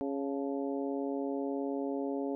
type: harmonic tone with a mistuned harmonic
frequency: 138.59 Hz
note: C#3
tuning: in tune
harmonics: 2 / 3 / 4 / 5 / 6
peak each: -34 / -37 / -40 / -44 / -47 dBFS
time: 0.01-2.35 s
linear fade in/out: 0 ms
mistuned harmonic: 6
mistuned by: +72 cents
effects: none